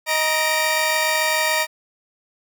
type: tone cluster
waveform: sawtooth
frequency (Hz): 626 / 947 / 1847 / 2344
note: D#5 / A#5 / A#6 / D7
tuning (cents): +10 / +27 / -16 / -4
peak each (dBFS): -20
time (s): 0.06-1.67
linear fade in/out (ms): 50
effects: none